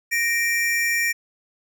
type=tone pair together; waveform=square; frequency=1859.2 / 2349 Hz; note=A#6 / D7; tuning=-5 / 0 cents; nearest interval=major third; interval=405 cents; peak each=-23 dBFS; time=0.11-1.13 s; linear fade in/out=20 ms; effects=none